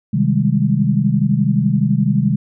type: chord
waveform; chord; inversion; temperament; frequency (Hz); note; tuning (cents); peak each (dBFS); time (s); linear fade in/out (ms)
sine; Ab major seventh; first; equal; 130.81 / 155.56 / 196 / 207.7; C3 / Eb3 / G3 / Ab3; 0 / 0 / 0 / 0; -18; 0.13-2.36; 10
effects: none